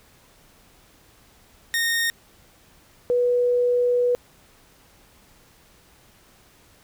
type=tone pair in turn; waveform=sawtooth / sine; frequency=1847 / 489.2 Hz; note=A#6 / B4; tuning=-16 / -16 cents; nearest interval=octave + major seventh; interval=2300 cents; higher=first; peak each=-17 dBFS; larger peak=neither; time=1.74-2.1 / 3.1-4.15 s; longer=second; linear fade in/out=0 ms; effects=pink hiss -55 dBFS RMS until 6.83 s